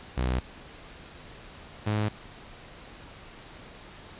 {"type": "tone pair in turn", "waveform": "sawtooth", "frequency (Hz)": [62.9, 105.98], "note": ["B1", "G#2"], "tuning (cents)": [32, 36], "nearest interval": "major sixth", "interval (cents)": 904, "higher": "second", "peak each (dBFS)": -21, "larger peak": "neither", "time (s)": [[0.17, 0.4], [1.86, 2.09]], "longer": "neither", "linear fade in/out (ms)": 10, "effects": ["pink hiss -47 dBFS RMS until 4.19 s", "resampled to 8000 Hz"]}